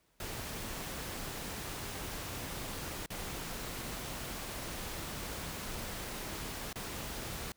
pink noise with dropouts, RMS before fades -41 dBFS, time 0.2-7.52 s, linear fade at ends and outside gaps 2 ms, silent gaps 3.061-3.103 / 6.729-6.757 s, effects pink hiss -72 dBFS RMS until 7.56 s

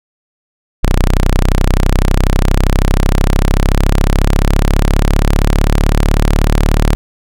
sawtooth linear sweep, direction up, 30.92 to 37.11 Hz, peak -4 dBFS, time 0.83-6.95 s, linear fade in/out 0 ms, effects none

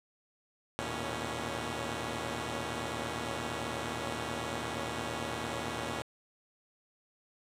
5% pulse tone cluster, 78.9 / 111.8 / 120.6 / 277.5 Hz, D#2 / A2 / B2 / C#4, +25 / +28 / -41 / +2 cents, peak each -29 dBFS, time 0.79-6.02 s, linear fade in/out 0 ms, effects low-pass 10000 Hz 12 dB/octave

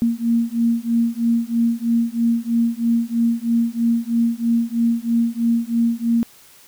sine beating tone pair, 231 / 234.1 Hz, A#3 / A#3, -16 / +8 cents, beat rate 3.1 Hz, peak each -19 / -19 dBFS, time 0.02-6.23 s, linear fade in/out 0 ms, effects white hiss -48 dBFS RMS until 6.67 s

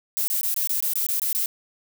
violet noise bursts, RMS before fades -24 dBFS, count 10, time 0.17-1.459 s, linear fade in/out 0 ms, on 110 ms, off 21 ms, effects none

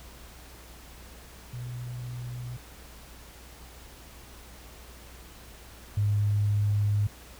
sine tone pair in turn, 122.7 / 103.18 Hz, B2 / G#2, -11 / -11 cents, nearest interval minor third, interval 300 cents, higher first, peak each -34 / -22 dBFS, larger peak second, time 1.53-2.57 / 5.97-7.07 s, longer second, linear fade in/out 5 ms, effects added 60 Hz sine -49 dBFS peak until 7.39 s + pink hiss -50 dBFS RMS until 7.39 s

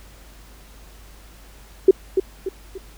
sine tone with echo, 381 Hz, G4, 49 cents flat, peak -5 dBFS, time 1.88-1.91 s, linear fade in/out 5 ms, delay 290 ms, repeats 3, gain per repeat -8 dB, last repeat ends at 2.78 s, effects added 50 Hz sine -44 dBFS peak until 2.97 s + pink hiss -49 dBFS RMS until 2.97 s

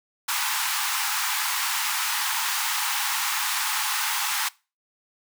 pink high-pass noise, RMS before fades -26 dBFS, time 0.28-4.49 s, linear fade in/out 10 ms, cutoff 810 Hz, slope 96 dB/octave, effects noise-tail reverb RT60 0.3 s tail -22 dB re dry

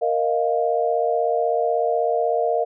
sine chord, Bb suspended fourth, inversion none, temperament equal, 466.2 / 622.3 / 698.5 Hz, Bb4 / Eb5 / F5, 0 / 0 / 0 cents, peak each -22 / -23 / -22 dBFS, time 0.01-2.65 s, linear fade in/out 20 ms, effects none

